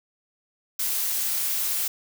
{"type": "noise", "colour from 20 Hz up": "blue", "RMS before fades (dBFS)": -26, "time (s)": [0.79, 1.88], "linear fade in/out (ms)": 5, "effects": []}